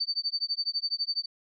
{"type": "tone with tremolo", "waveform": "sine", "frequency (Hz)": 4575, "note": "D8", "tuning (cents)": -46, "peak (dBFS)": -24, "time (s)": [0, 1.26], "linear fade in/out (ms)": 10, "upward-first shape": "sine", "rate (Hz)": 12, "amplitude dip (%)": 100, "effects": []}